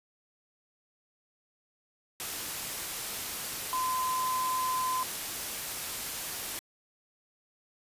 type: tone in noise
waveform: sine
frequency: 1024 Hz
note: C6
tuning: 38 cents flat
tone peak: -28 dBFS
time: 3.73-5.03 s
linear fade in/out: 0 ms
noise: white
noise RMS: -36 dBFS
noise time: 2.2-6.59 s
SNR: +5 dB
effects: resampled to 32000 Hz